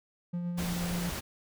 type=tone with tremolo; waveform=triangle; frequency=174.61 Hz; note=F3; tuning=in tune; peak=-28 dBFS; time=0.33-1.1 s; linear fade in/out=10 ms; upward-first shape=sine; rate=8.4 Hz; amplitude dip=30%
type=noise; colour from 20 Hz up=pink; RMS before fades=-37 dBFS; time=0.57-1.21 s; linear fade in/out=20 ms
effects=none